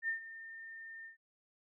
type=tone with ADSR envelope; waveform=sine; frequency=1811 Hz; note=A6; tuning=49 cents sharp; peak=-31 dBFS; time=0.02-1.17 s; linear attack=63 ms; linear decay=110 ms; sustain=-15 dB; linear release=120 ms; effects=none